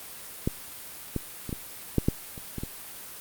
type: clicks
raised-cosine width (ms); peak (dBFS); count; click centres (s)
3; -11 / -14 / -21 / -17 / -8 / -8 / -27 / -20 / -18; 9; 0.475 / 1.163 / 1.493 / 1.528 / 1.983 / 2.085 / 2.378 / 2.583 / 2.635
effects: white hiss -42 dBFS RMS until 3.2 s + Opus 32 kbps